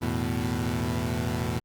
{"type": "chord", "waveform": "20% pulse", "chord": "E suspended fourth", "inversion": "none", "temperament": "equal", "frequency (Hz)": [82.41, 110, 123.47], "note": ["E2", "A2", "B2"], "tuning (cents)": [0, 0, 0], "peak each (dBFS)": -26, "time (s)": [0.01, 1.6], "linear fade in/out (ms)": 20, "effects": ["Opus 32 kbps"]}